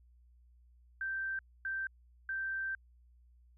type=tone bursts at uneven times; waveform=sine; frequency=1564 Hz; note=G6; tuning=4 cents flat; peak=-34 dBFS; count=3; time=1.01-1.39 / 1.65-1.87 / 2.29-2.75 s; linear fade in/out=2 ms; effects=added 60 Hz sine -60 dBFS peak until 3.57 s